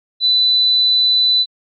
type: tone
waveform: sine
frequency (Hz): 3992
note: B7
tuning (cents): +18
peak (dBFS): -10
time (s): 0.2-1.46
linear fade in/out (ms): 50
effects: MP3 48 kbps